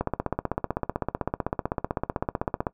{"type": "click train", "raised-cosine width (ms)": 1, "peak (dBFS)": -11, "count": 43, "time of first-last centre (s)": [0.01, 2.668], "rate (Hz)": 15.8, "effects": ["noise-tail reverb RT60 0.1 s tail -18 dB re dry"]}